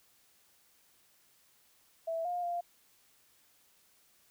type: tone with pitch steps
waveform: sine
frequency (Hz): 658 / 709 / 696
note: E5 / F5 / F5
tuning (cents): -3 / +26 / -6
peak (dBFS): -32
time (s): 2.07-2.61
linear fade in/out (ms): 10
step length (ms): 180
effects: white hiss -67 dBFS RMS until 4.3 s